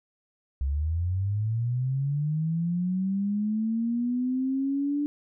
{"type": "linear sweep", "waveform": "sine", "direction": "up", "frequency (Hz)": [65.41, 293.5], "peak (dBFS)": -24, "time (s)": [0.61, 5.06], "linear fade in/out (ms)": 0, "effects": []}